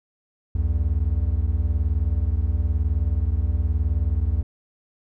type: beating tone pair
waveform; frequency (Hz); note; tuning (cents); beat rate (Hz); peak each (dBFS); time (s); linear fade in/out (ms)
triangle; 65.41 / 84.41; C2 / E2; 0 / +42; 19; -20; 0.55-4.43; 5
effects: none